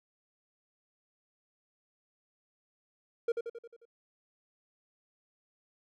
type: tone with echo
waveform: triangle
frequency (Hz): 466.2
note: A#4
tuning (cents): 0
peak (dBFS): -24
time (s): 3.28-3.32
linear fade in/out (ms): 5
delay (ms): 89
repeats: 6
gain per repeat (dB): -5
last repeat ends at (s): 3.854
effects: none